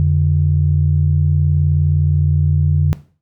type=tone pair together; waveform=sine; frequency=87.31 / 146.66 Hz; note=F2 / D3; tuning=0 / -2 cents; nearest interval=major sixth; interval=898 cents; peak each=-13 dBFS; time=0-2.93 s; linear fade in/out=0 ms; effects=noise-tail reverb RT60 0.4 s tail -17 dB re dry + tanh soft clip ceiling -3 dBFS